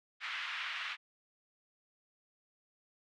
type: band-pass noise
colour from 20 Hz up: white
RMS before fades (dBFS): -40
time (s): 0.2-0.97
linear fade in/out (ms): 50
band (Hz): 1200 to 3000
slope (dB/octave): 24
effects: none